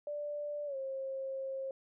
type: tone with pitch glide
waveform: sine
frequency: 587.3 to 535.5 Hz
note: D5 to C5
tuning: 0 to +40 cents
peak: -36 dBFS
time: 0.07-1.71 s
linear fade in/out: 2 ms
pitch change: -160 cents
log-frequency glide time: 0.66-0.76 s
effects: none